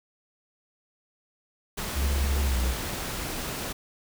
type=noise; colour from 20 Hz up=pink; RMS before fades=-33 dBFS; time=1.77-3.73 s; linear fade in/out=10 ms
type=tone with pitch glide; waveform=triangle; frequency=69 to 62.91 Hz; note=C#2 to B1; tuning=-7 to +33 cents; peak=-21 dBFS; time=1.94-2.75 s; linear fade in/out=50 ms; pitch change=-160 cents; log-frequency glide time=2.47-2.55 s
effects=none

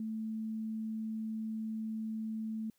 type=tone; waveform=sine; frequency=220 Hz; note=A3; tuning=in tune; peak=-35 dBFS; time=0-2.7 s; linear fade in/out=2 ms; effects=white hiss -75 dBFS RMS until 2.78 s

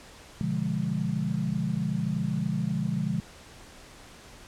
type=chord; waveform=sine; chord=B diminished seventh; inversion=none; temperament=equal; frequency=123.47 / 146.83 / 174.61 / 207.7 Hz; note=B2 / D3 / F3 / Ab3; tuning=0 / 0 / 0 / 0 cents; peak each=-34 / -31 / -30 / -31 dBFS; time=0.41-3.2 s; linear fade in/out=0 ms; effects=pink hiss -49 dBFS RMS until 4.47 s + low-pass 9000 Hz 12 dB/octave

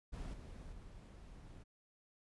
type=noise with level steps; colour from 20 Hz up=brown; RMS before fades=-45 / -51 / -54 dBFS; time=0.12-1.64 s; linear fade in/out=20 ms; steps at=0.33 / 0.72 s; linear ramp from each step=10 ms; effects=resampled to 24000 Hz

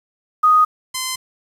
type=tone pair in turn; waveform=sine / 5% pulse; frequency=1244.5 / 1032.4 Hz; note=D#6 / C6; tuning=0 / -23 cents; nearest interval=minor third; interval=323 cents; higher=first; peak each=-9 dBFS; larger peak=neither; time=0.43-0.65 / 0.94-1.16 s; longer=neither; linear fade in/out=10 ms; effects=low-pass 11000 Hz 12 dB/octave + 7-bit

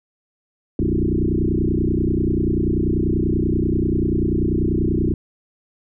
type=tone with frequency modulation; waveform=sine; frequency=199.3 Hz; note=G3; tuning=29 cents sharp; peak=-16 dBFS; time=0.79-5.14 s; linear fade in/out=2 ms; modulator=30.3 Hz; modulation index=5.6; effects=none

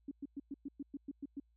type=tone bursts; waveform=sine; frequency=280 Hz; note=C#4; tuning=18 cents sharp; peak=-39 dBFS; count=10; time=0.08-1.4 s; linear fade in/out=5 ms; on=33 ms; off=110 ms; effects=added 57 Hz sine -69 dBFS peak until 1.56 s

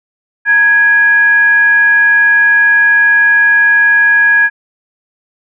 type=tone with frequency modulation; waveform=sine; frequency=1661.2 Hz; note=G#6; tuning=in tune; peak=-5 dBFS; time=0.45-4.5 s; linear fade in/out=50 ms; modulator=738 Hz; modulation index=0.26; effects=none

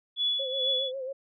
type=tone with tremolo; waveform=sine; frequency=3414 Hz; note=G#7; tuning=47 cents sharp; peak=-23 dBFS; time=0.16-0.92 s; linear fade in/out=50 ms; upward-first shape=triangle; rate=2.3 Hz; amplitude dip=75%
type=tone with vibrato; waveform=sine; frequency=528 Hz; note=C5; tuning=16 cents sharp; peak=-32 dBFS; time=0.39-1.13 s; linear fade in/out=10 ms; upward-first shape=sine; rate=7.3 Hz; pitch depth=65 cents each way
effects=none

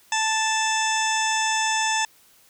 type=harmonic tone with a mistuned harmonic; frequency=880 Hz; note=A5; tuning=in tune; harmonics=1 / 2 / 3 / 4 / 6 / 7 / 8 / 9; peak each=-24 / -27 / -29 / -30 / -32 / -32 / -33 / -34 dBFS; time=0.12-2.05 s; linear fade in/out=2 ms; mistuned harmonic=7; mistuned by=+46 cents; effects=white hiss -56 dBFS RMS until 2.49 s

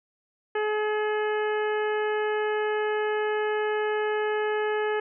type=harmonic tone; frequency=425.2 Hz; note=G#4; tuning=41 cents sharp; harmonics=1 / 2 / 3 / 4 / 5 / 6 / 7; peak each=-25 / -32 / -37 / -33 / -41 / -43 / -44 dBFS; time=0.55-5 s; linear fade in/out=5 ms; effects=none

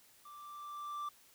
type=tone with level ramp; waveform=triangle; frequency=1174.7 Hz; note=D6; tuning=in tune; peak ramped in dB=-49 to -35 dBFS; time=0.25-1.09 s; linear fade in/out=5 ms; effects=white hiss -64 dBFS RMS until 1.34 s

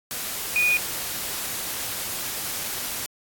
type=tone in noise; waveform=sine; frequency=2463 Hz; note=D#7; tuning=18 cents flat; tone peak=-18 dBFS; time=0.56-0.77 s; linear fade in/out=0 ms; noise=white; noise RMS=-30 dBFS; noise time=0.11-3.06 s; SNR=+9 dB; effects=AAC 64 kbps

